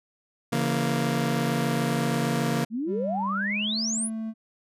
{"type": "chord", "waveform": "sawtooth", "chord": "A# diminished", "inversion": "first", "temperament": "just", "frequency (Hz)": [139.85, 167.82, 233.1], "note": ["C#3", "E3", "A#3"], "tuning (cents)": [16, 31, 0], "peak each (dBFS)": [-24, -25, -23], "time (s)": [0.52, 2.65], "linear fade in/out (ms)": 10}
{"type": "exponential sweep", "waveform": "sine", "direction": "up", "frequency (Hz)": [207.7, 10960], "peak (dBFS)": -26, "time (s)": [2.7, 4.1], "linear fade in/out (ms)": 50}
{"type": "tone with pitch glide", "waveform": "triangle", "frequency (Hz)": [196.5, 221.8], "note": ["G3", "A3"], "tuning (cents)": [4, 14], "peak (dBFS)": -27, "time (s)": [2.86, 4.34], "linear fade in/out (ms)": 50, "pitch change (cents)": 210, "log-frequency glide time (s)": [3.35, 3.82]}
{"effects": ["resampled to 32000 Hz"]}